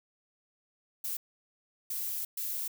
violet noise bursts at uneven times, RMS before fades -35 dBFS, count 3, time 1.04-1.17 / 1.9-2.25 / 2.37-2.68 s, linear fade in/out 5 ms, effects none

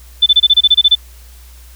sine tone bursts, 3520 Hz, A7, in tune, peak -4 dBFS, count 11, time 0.22-0.953 s, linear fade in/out 10 ms, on 43 ms, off 26 ms, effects added 60 Hz sine -36 dBFS peak until 1.75 s + white hiss -45 dBFS RMS until 1.75 s

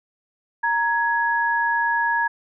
sine tone pair together, 932.3 / 1672.7 Hz, A#5 / G#6, 0 / +12 cents, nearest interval minor seventh, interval 1012 cents, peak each -21 dBFS, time 0.63-2.28 s, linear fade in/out 10 ms, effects none

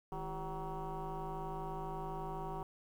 sine tone with frequency modulation, 392 Hz, G4, in tune, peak -37 dBFS, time 0.12-2.63 s, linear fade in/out 2 ms, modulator 183 Hz, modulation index 3.6, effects tanh soft clip ceiling -35 dBFS + 11-bit

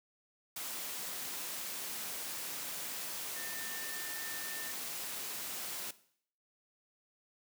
sine tone in noise, 1800 Hz, A6, 39 cents sharp, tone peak -46 dBFS, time 3.36-4.71 s, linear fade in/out 5 ms, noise white, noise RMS -41 dBFS, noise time 0.56-5.91 s, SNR -8 dB, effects noise-tail reverb RT60 0.6 s tail -17 dB re dry + high-pass 150 Hz 12 dB/octave

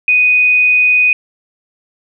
sine tone, 2489 Hz, D#7, in tune, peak -7 dBFS, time 0.08-1.13 s, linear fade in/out 2 ms, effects none

